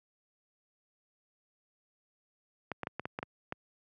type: clicks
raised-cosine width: 0.5 ms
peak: -20 dBFS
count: 8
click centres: 2.717 / 2.833 / 2.871 / 2.996 / 3.055 / 3.189 / 3.229 / 3.524 s
effects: high-pass 100 Hz 12 dB/octave